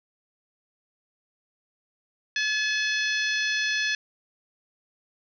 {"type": "harmonic tone", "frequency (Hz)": 857, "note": "A5", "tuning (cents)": -46, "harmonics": [2, 3, 4, 5, 6, 7], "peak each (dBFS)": [-26, -30, -32, -34, -36, -37], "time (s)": [2.36, 3.95], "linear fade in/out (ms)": 2, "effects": []}